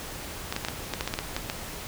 clicks, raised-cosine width 0.2 ms, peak -11 dBFS, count 11, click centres 0.525 / 0.564 / 0.649 / 0.685 / 0.937 / 1.009 / 1.076 / 1.139 / 1.189 / 1.365 / 1.499 s, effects pink hiss -38 dBFS RMS until 1.87 s

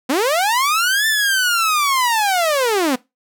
sawtooth linear two-way sweep, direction up then down, 238.1 to 1783 to 238.1 Hz, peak -11 dBFS, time 0.09-2.96 s, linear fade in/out 10 ms, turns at 1.07 s, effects noise-tail reverb RT60 0.2 s tail -20 dB re dry

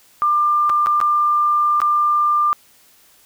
sine tone with dropouts, 1194 Hz, D6, 28 cents sharp, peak -13 dBFS, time 0.22-2.53 s, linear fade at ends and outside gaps 0 ms, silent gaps 0.695-0.699 / 0.861-0.869 / 1.003-1.013 / 1.803-1.817 s, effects white hiss -52 dBFS RMS until 3.25 s

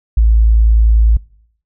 sine tone, 55.2 Hz, A1, 6 cents sharp, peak -6 dBFS, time 0.17-1.17 s, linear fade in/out 5 ms, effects noise-tail reverb RT60 0.7 s tail -24 dB re dry

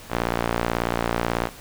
sawtooth tone with band-pass filter, 58.27 Hz, A#1, in tune, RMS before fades -25 dBFS, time 0.09-1.5 s, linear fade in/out 50 ms, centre 1000 Hz, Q 0.58, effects pink hiss -43 dBFS RMS until 1.6 s

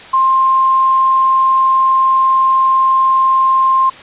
sine tone, 1056 Hz, C6, 16 cents sharp, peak -8 dBFS, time 0.13-3.9 s, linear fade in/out 10 ms, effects white hiss -34 dBFS RMS until 4.02 s + resampled to 8000 Hz

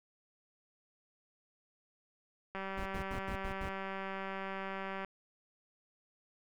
click train, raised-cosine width 0.5 ms, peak -26 dBFS, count 483, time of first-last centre 2.55-5.047 s, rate 193 Hz
brown noise bursts, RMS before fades -41 dBFS, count 6, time 2.77-3.696 s, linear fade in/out 10 ms, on 91 ms, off 76 ms
effects none

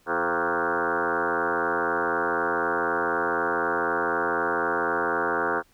sine tone with frequency modulation, 942 Hz, A#5, 18 cents sharp, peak -22 dBFS, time 0.06-5.63 s, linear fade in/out 50 ms, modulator 84 Hz, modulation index 7.4, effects pink hiss -62 dBFS RMS until 5.73 s

